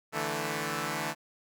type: chord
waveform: 5% pulse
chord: D suspended second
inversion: none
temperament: equal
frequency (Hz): 146.83 / 164.81 / 220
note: D3 / E3 / A3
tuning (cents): 0 / 0 / 0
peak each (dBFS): -24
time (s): 0.12-1.15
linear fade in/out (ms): 50
effects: none